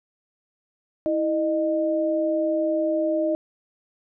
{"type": "tone pair together", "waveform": "sine", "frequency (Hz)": [325.3, 614], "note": ["E4", "D#5"], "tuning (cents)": [-23, -23], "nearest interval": "major seventh", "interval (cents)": 1100, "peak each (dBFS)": [-24, -22], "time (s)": [1.06, 3.35], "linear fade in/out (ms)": 0, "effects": []}